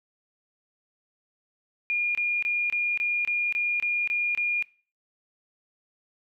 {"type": "tone bursts", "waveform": "sine", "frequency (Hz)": 2422, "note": "D#7", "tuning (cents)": -47, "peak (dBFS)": -23, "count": 10, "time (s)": [1.9, 4.625], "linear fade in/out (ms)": 0, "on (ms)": 250, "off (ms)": 25, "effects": ["noise-tail reverb RT60 0.4 s tail -22 dB re dry"]}